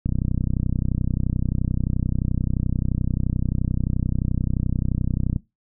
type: click train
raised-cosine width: 5 ms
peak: -10 dBFS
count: 168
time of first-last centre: 0.06-5.362 s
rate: 31.5 Hz
effects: noise-tail reverb RT60 0.2 s tail -19 dB re dry